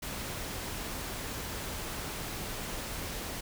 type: noise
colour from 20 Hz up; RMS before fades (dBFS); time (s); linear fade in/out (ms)
pink; -38; 0.02-3.41; 10
effects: none